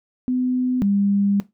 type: tone pair in turn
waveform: sine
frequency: 252.5 / 200.4 Hz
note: B3 / G3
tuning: +39 / +38 cents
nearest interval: major third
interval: 401 cents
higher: first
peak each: -18 / -16 dBFS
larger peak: second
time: 0.28-0.82 / 0.82-1.4 s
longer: second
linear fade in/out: 0 ms
effects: noise-tail reverb RT60 0.2 s tail -17 dB re dry